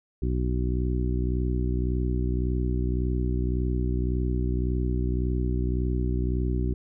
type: harmonic tone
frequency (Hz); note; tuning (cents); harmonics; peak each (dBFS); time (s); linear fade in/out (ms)
61.8; B1; +2; 1 / 2 / 3 / 4 / 5 / 6; -25 / -30 / -35 / -35 / -35 / -35; 0.22-6.74; 5
effects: none